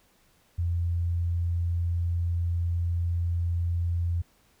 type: tone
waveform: sine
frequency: 85.8 Hz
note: F2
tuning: 30 cents flat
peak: -24 dBFS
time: 0.58-4.22 s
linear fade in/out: 10 ms
effects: pink hiss -64 dBFS RMS until 4.6 s